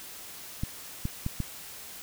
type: clicks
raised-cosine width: 5 ms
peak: -17 dBFS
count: 4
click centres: 0.635 / 1.054 / 1.264 / 1.403 s
effects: white hiss -44 dBFS RMS until 2.02 s